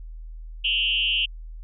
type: tone with frequency modulation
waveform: sine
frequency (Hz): 2940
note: F#7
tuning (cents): -12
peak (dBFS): -20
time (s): 0.64-1.26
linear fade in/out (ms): 10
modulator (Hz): 201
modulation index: 1.3
effects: added 40 Hz sine -35 dBFS peak until 1.63 s